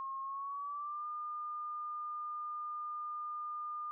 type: tone with pitch glide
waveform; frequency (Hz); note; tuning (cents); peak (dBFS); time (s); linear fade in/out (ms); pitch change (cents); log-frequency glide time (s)
sine; 1078 to 1210; C#6 to D#6; -49 to -49; -38; 0-3.91; 0; +200; 0.22-1.07
effects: none